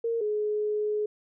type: tone pair in turn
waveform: sine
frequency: 461.2 / 421.9 Hz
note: A#4 / G#4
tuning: -19 / +27 cents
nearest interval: major second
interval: 154 cents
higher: first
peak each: -25 dBFS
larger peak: neither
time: 0.04-0.21 / 0.21-1.06 s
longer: second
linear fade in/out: 5 ms
effects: none